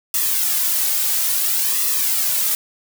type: noise with flanger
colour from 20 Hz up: blue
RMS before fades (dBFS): -19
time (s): 0.14-2.55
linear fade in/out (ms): 2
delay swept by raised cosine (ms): 1.3 to 3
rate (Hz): 0.59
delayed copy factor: -0.75
effects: none